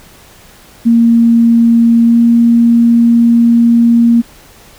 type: tone with pitch glide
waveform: sine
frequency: 232.1 to 234 Hz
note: A#3 to A#3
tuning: -7 to +7 cents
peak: -4 dBFS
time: 0.85-4.22 s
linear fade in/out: 20 ms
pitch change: +14 cents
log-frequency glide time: 2.04-2.18 s
effects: pink hiss -40 dBFS RMS until 4.78 s